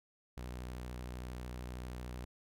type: tone with vibrato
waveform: sawtooth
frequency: 61.74 Hz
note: B1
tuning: in tune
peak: -38 dBFS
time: 0.37-2.25 s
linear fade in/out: 5 ms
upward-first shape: sine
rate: 13 Hz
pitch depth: 39 cents each way
effects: none